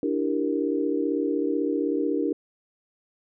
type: chord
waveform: sine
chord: E half-diminished seventh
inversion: third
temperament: equal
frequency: 293.7 / 329.6 / 392 / 466.2 Hz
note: D4 / E4 / G4 / Bb4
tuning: 0 / 0 / 0 / 0 cents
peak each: -26 / -29 / -29 / -29 dBFS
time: 0.03-2.33 s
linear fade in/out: 2 ms
effects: none